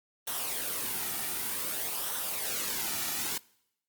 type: noise with flanger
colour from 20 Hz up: white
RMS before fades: -33 dBFS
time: 0.27-3.38 s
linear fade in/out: 5 ms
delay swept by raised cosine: 0.42 to 1.92 ms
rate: 0.54 Hz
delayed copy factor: -0.55
effects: noise-tail reverb RT60 0.8 s tail -24 dB re dry + Opus 32 kbps